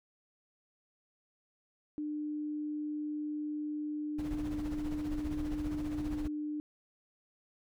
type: tone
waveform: sine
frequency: 300 Hz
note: D4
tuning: 37 cents sharp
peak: -34 dBFS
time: 1.98-6.6 s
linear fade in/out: 0 ms
type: noise with tremolo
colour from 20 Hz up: brown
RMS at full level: -38 dBFS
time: 4.18-6.28 s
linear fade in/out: 10 ms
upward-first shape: sine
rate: 15 Hz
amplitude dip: 60%
effects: none